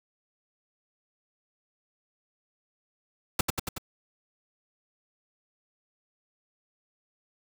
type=noise with echo; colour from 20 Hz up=pink; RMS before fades=-23 dBFS; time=3.39-3.41 s; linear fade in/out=5 ms; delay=93 ms; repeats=4; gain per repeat=-3 dB; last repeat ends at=3.782 s; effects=none